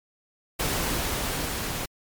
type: noise with level ramp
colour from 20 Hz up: pink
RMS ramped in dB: -26 to -31 dBFS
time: 0.59-1.86 s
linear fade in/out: 10 ms
effects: MP3 96 kbps